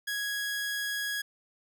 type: tone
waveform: sawtooth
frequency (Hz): 1661.2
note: G#6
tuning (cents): 0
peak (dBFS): -27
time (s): 0.07-1.22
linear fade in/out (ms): 10
effects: none